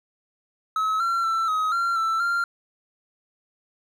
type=tone with pitch steps; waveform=triangle; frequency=1287 / 1363 / 1336 / 1266 / 1375 / 1330 / 1388 Hz; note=E6 / F6 / E6 / D#6 / F6 / E6 / F6; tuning=-42 / -43 / +23 / +30 / -27 / +15 / -11 cents; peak=-19 dBFS; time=0.76-2.44 s; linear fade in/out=2 ms; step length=240 ms; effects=none